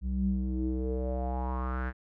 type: tone with low-pass filter sweep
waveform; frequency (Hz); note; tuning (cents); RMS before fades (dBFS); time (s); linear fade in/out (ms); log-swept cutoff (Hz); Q
square; 63.7; C2; -46; -31; 0.01-1.93; 50; 140 to 1700; 5.6
effects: none